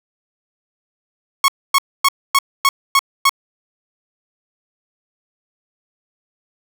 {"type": "tone bursts", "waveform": "sawtooth", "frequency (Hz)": 1100, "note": "C#6", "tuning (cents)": -14, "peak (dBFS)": -6, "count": 7, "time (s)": [1.44, 3.294], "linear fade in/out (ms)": 2, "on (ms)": 42, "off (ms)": 260, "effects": []}